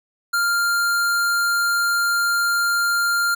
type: tone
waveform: square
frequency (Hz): 1396.9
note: F6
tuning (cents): 0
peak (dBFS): -18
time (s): 0.33-3.35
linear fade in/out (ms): 10
effects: none